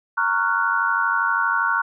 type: chord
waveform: sine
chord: Gb major seventh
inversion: first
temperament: just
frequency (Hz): 925 / 1110 / 1387.5 / 1480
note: Bb5 / Db6 / F6 / Gb6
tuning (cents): -14 / +2 / -12 / 0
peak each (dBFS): -25 / -24 / -23 / -22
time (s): 0.17-1.82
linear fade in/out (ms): 10
effects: none